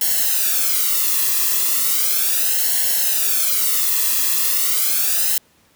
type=noise with flanger; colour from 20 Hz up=blue; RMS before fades=-18 dBFS; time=0.01-5.38 s; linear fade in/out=2 ms; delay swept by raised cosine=0.82 to 1.35 ms; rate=0.36 Hz; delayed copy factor=-0.8; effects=pink hiss -56 dBFS RMS until 5.75 s + high-pass 80 Hz 12 dB/octave